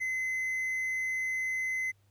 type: tone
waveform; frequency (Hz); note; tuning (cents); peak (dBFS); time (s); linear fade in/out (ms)
triangle; 2046; C7; -39; -28; 0-1.92; 20
effects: added 100 Hz sine -63 dBFS peak until 2.1 s + pink hiss -73 dBFS RMS until 2.1 s